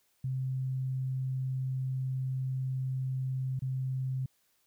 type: tone with dropouts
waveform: sine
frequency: 130.81 Hz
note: C3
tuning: in tune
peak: -30 dBFS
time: 0.24-4.26 s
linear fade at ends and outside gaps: 5 ms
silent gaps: 3.593-3.62 s
effects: white hiss -72 dBFS RMS until 4.66 s